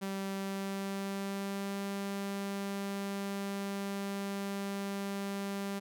sawtooth tone with pitch glide, 194.8 to 198.32 Hz, G3 to G3, -11 to +20 cents, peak -31 dBFS, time 0.01-5.8 s, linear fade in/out 20 ms, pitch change +31 cents, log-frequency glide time 0.34-1.8 s, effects none

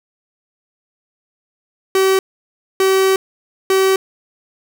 45% pulse tone bursts at uneven times, 382.8 Hz, G4, 41 cents flat, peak -11 dBFS, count 3, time 1.95-2.19 / 2.8-3.16 / 3.7-3.96 s, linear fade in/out 2 ms, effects none

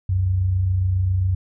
sine tone pair together, 66.04 / 93.4 Hz, C2 / F#2, +17 / +17 cents, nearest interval tritone, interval 600 cents, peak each -28 / -17 dBFS, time 0.09-1.35 s, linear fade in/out 5 ms, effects none

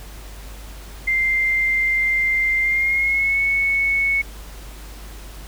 sine tone with pitch glide, 2093 to 2209 Hz, C7 to C#7, 0 to -7 cents, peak -16 dBFS, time 1.07-4.22 s, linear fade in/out 10 ms, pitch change +93 cents, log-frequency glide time 2.62-3.39 s, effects added 50 Hz sine -35 dBFS peak until 5.47 s + pink hiss -42 dBFS RMS until 5.47 s

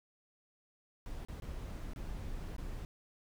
brown noise with dropouts, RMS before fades -42 dBFS, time 1.06-2.85 s, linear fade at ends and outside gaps 0 ms, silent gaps 1.25-1.285 / 1.4-1.422 / 1.934-1.961 / 2.564-2.582 s, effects none

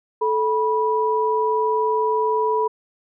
sine tone pair together, 435.8 / 977 Hz, A4 / B5, -17 / -19 cents, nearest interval octave + major second, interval 1398 cents, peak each -20 dBFS, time 0.21-2.68 s, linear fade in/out 10 ms, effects none

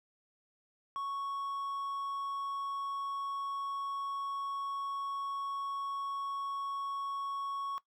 triangle tone, 1108.7 Hz, C#6, in tune, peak -33 dBFS, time 0.96-7.78 s, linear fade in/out 0 ms, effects noise-tail reverb RT60 0.1 s tail -18 dB re dry

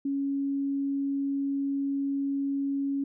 sine tone, 277.5 Hz, C#4, 2 cents sharp, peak -26 dBFS, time 0.05-3.04 s, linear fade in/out 5 ms, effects none

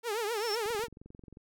sawtooth tone with vibrato, 440 Hz, A4, in tune, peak -27 dBFS, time 0.03-0.88 s, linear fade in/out 50 ms, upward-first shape triangle, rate 7.7 Hz, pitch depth 180 cents each way
triangle tone with exponential growth, 5390 Hz, E8, 38 cents sharp, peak -29 dBFS, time 0.18-0.55 s, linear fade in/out 1 ms, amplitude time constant 79 ms
click train, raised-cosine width 3 ms, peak -37 dBFS, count 17, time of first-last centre 0.66-1.371 s, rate 22.5 Hz
effects none

